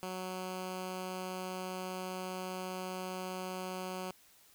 10% pulse tone, 185 Hz, F#3, in tune, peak -30 dBFS, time 0.03-4.11 s, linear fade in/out 0 ms, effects white hiss -63 dBFS RMS until 4.54 s

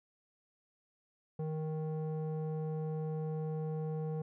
square tone with low-pass filter, 156.3 Hz, D#3, 8 cents sharp, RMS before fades -37 dBFS, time 1.39-4.22 s, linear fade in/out 5 ms, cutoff 590 Hz, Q 1.7, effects none

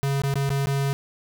square tone with dropouts, 138.59 Hz, C#3, in tune, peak -22 dBFS, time 0.03-0.93 s, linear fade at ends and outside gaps 0 ms, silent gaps 0.218-0.236 / 0.34-0.356 / 0.492-0.503 / 0.658-0.67 s, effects none

